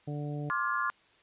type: harmonic tone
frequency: 146.83 Hz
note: D3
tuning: in tune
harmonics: 1 / 2 / 3 / 4 / 5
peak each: -34 / -40 / -44 / -46 / -48 dBFS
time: 0.07-0.5 s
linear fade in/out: 10 ms
type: chord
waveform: sine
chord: D half-diminished seventh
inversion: third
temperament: just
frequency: 1057.2 / 1174.7 / 1409.6 / 1691.5 Hz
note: C6 / D6 / F6 / Ab6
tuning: +18 / 0 / +16 / +31 cents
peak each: -33 / -33 / -33 / -36 dBFS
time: 0.5-0.9 s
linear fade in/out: 0 ms
effects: white hiss -63 dBFS RMS until 1.22 s + resampled to 8000 Hz